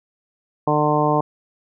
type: harmonic tone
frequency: 150 Hz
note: D3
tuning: 37 cents sharp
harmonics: 1 / 2 / 3 / 4 / 5 / 6 / 7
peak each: -23 / -23 / -23 / -23 / -23 / -23 / -23 dBFS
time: 0.67-1.21 s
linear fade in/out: 5 ms
effects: none